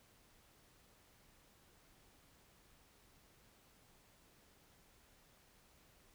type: silence
effects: pink hiss -68 dBFS RMS until 6.14 s